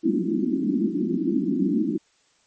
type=band-pass noise; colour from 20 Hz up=white; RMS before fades=-23 dBFS; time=0.03-1.98 s; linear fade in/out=20 ms; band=180 to 350 Hz; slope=96 dB/octave; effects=white hiss -63 dBFS RMS until 2.46 s + MP3 32 kbps